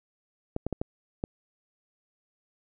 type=clicks; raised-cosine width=2 ms; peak=-16 dBFS; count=5; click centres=0.564 / 0.666 / 0.727 / 0.815 / 1.239 s; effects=none